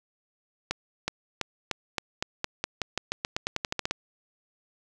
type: accelerating click train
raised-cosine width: 0.2 ms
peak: -10 dBFS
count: 20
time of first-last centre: 0.71-3.91 s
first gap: 370 ms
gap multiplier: 0.9
effects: none